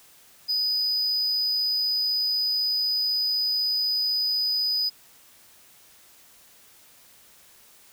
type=tone; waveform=triangle; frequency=4978 Hz; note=D#8; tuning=in tune; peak=-21 dBFS; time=0.48-4.9 s; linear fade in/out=20 ms; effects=white hiss -54 dBFS RMS until 7.92 s